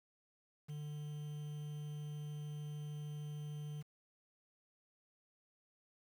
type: tone with quantisation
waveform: triangle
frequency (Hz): 148.9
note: D3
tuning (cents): +24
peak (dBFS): -40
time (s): 0.68-3.83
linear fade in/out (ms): 20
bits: 10
effects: none